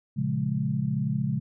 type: chord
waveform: sine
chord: Bb minor seventh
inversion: none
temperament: equal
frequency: 116.54 / 138.59 / 174.61 / 207.7 Hz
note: Bb2 / Db3 / F3 / Ab3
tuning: 0 / 0 / 0 / 0 cents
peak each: -33 / -27 / -32 / -30 dBFS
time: 0.16-1.4 s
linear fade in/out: 20 ms
effects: none